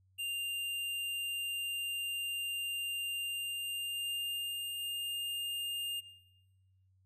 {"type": "tone with pitch glide", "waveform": "square", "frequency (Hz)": [2794, 2813], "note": ["F7", "F7"], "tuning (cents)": [0, 12], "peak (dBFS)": -36, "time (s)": [0.18, 6.01], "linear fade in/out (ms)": 20, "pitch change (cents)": 12, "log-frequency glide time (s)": [3.2, 4.82], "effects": ["noise-tail reverb RT60 1.0 s tail -17 dB re dry", "added 94 Hz sine -66 dBFS peak until 7.05 s"]}